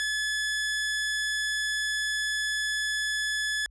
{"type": "tone", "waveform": "sawtooth", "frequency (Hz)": 1716, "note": "A6", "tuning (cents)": -44, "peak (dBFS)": -23, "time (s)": [0, 3.66], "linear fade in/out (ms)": 0, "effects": ["added 50 Hz sine -52 dBFS peak until 3.7 s", "resampled to 22050 Hz"]}